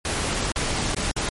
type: noise with dropouts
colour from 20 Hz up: pink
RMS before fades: -25 dBFS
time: 0.05-1.29 s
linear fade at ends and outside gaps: 1 ms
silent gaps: 0.519-0.559 / 0.947-0.966 / 1.114-1.164 s
effects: MP3 48 kbps